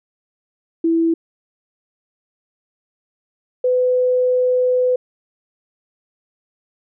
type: tone pair in turn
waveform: sine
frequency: 330 / 502.6 Hz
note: E4 / B4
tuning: +2 / +30 cents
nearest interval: perfect fifth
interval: 728 cents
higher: second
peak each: -13 dBFS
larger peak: neither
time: 0.84-1.14 / 3.64-4.96 s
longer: second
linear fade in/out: 5 ms
effects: none